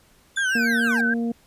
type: linear sweep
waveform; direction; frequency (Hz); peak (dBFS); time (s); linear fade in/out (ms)
25% pulse; down; 3537 to 730; -26; 0.36-1.01; 5
type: tone with vibrato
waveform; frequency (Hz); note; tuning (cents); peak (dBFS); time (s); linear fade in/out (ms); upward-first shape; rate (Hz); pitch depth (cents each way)
sine; 1556; G6; -13; -20; 0.37-1.14; 5; sine; 6.8; 61
type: harmonic tone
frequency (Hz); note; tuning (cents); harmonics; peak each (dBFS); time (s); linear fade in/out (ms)
233.1; A#3; 0; 1 / 2 / 3; -22 / -32 / -39; 0.55-1.32; 5
effects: pink hiss -57 dBFS RMS until 1.46 s + resampled to 32000 Hz